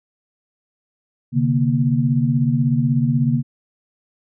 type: tone cluster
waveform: sine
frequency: 130.6 / 146.9 / 235.7 Hz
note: C3 / D3 / A#3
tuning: -3 / +1 / +19 cents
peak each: -19 dBFS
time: 1.32-3.43 s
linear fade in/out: 50 ms
effects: none